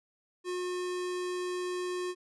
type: tone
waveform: square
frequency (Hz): 360.8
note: F#4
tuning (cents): -44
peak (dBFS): -33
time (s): 0.44-2.15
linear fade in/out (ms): 50
effects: resampled to 24000 Hz